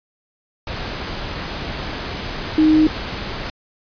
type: tone in noise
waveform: sine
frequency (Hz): 311.1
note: D#4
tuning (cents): 0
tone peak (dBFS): -10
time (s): 2.58-2.87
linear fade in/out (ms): 2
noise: pink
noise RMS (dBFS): -27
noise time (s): 0.67-3.5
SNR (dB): +14
effects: resampled to 11025 Hz